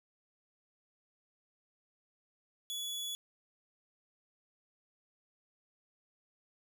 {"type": "tone", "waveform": "sawtooth", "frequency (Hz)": 3400, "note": "G#7", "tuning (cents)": 40, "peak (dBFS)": -34, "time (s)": [2.7, 3.15], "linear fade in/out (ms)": 0, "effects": []}